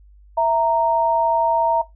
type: tone pair together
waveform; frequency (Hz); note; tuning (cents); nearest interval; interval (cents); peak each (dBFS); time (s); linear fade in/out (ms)
sine; 659.3 / 928.4; E5 / A#5; 0 / -7; tritone; 593; -18 / -17; 0.37-1.82; 10
effects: noise-tail reverb RT60 0.2 s tail -19 dB re dry + added 50 Hz sine -45 dBFS peak until 1.95 s